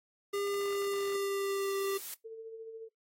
square tone with pitch glide, 402.8 to 392.7 Hz, G4 to G4, +47 to +3 cents, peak -32 dBFS, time 0.33-1.98 s, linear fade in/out 10 ms, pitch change -44 cents, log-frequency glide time 0.43-1.76 s
blue noise with exponential growth, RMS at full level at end -40 dBFS, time 0.39-2.14 s, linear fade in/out 1 ms, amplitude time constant 380 ms
sine tone with tremolo, 448.4 Hz, A4, 33 cents sharp, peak -40 dBFS, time 2.24-2.89 s, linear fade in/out 20 ms, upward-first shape sine, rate 14 Hz, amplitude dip 40%
effects noise-tail reverb RT60 0.2 s tail -23 dB re dry + AAC 48 kbps

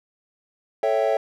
triangle chord, A dominant seventh, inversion none, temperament equal, 440 / 554.4 / 659.3 / 784 Hz, A4 / C#5 / E5 / G5, 0 / 0 / 0 / 0 cents, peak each -23 / -21 / -21 / -25 dBFS, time 0.83-1.17 s, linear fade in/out 2 ms, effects none

